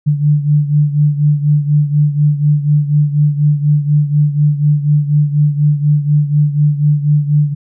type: beating tone pair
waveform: sine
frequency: 146.83 / 150.93 Hz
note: D3 / D3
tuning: 0 / +48 cents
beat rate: 4.1 Hz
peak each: -10 / -15 dBFS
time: 0.06-7.55 s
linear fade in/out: 20 ms
effects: none